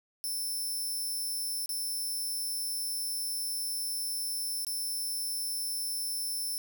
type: tone with dropouts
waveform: 5% pulse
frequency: 5330 Hz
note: E8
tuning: 18 cents sharp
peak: -26 dBFS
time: 0.24-6.58 s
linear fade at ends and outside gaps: 0 ms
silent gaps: 1.659-1.692 / 4.648-4.668 s
effects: none